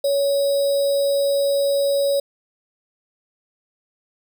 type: tone with sample-and-hold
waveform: sine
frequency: 560 Hz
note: C#5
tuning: 18 cents sharp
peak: -16 dBFS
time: 0.04-2.2 s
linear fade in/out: 5 ms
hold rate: 4410 Hz
effects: none